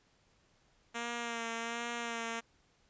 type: tone with vibrato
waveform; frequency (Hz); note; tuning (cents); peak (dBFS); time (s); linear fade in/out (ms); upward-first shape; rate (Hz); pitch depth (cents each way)
5% pulse; 233.1; A#3; 0; -25; 0.94-2.41; 20; sine; 1.3; 30
effects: pink hiss -70 dBFS RMS until 2.89 s + resampled to 16000 Hz